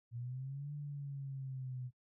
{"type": "linear two-way sweep", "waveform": "sine", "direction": "up then down", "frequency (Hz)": [116.54, 147.2, 124.6], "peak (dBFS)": -40, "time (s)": [0.11, 1.91], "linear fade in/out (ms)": 50, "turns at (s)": 0.73, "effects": ["noise-tail reverb RT60 0.1 s tail -19 dB re dry"]}